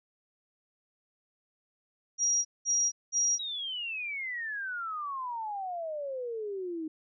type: tone bursts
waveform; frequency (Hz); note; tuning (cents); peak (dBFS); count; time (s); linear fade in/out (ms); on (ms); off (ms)
sine; 5710; F8; +37; -24; 3; 2.18-3.39; 50; 270; 200
type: exponential sweep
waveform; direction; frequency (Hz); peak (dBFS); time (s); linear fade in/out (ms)
sine; down; 3889 to 308.4; -33; 3.39-6.88; 5
effects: none